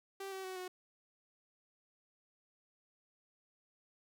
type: tone with pitch steps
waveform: sawtooth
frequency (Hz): 390 / 382 / 374.1 / 366.4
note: G4 / G4 / F#4 / F#4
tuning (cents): -9 / -45 / +19 / -17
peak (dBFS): -38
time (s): 0.2-0.68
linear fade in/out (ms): 5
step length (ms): 120
effects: none